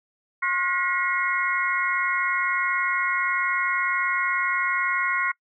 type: harmonic tone with a mistuned harmonic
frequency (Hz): 359.2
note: F4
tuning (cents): +49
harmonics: 3 / 4 / 5 / 6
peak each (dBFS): -27 / -27 / -27 / -27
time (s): 0.42-5.32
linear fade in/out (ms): 10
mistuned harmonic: 5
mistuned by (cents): +110
effects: noise-tail reverb RT60 0.1 s tail -25 dB re dry